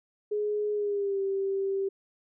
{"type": "tone with pitch glide", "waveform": "sine", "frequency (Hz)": [418.3, 390.3], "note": ["G#4", "G4"], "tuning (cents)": [12, -8], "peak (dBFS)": -26, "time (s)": [0.31, 1.89], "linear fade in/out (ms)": 10, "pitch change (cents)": -120, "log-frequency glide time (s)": [0.73, 1.21], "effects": []}